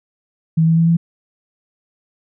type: tone with pitch steps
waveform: sine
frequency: 161.6 / 163.57 / 165.57 / 167.59 Hz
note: E3 / E3 / E3 / E3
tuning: -34 / -13 / +8 / +29 cents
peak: -10 dBFS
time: 0.57-0.97 s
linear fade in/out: 10 ms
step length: 100 ms
effects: none